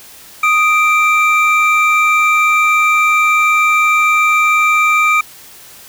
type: tone pair together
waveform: triangle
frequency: 1244.3 / 2349 Hz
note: D#6 / D7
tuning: 0 / 0 cents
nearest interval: major seventh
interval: 1100 cents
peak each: -10 dBFS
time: 0.43-5.21 s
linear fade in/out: 5 ms
effects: white hiss -38 dBFS RMS until 5.88 s